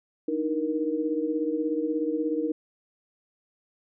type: tone cluster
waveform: sine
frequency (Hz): 302 / 318.6 / 471.9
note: D4 / D#4 / A#4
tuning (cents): +48 / +41 / +21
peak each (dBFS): -29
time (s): 0.28-2.52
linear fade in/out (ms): 5
effects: none